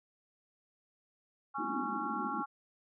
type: chord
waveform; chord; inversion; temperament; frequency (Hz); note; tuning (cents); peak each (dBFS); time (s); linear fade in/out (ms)
sine; Db major; second; equal with one note detuned; 830.6 / 1108.7 / 1367.4; Ab5 / Db6 / F6; 0 / 0 / -37; -39; 1.54-2.46; 20
type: band-pass noise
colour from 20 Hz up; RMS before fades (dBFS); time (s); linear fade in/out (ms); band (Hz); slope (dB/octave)
pink; -40; 1.58-2.43; 5; 200 to 360; 96
effects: none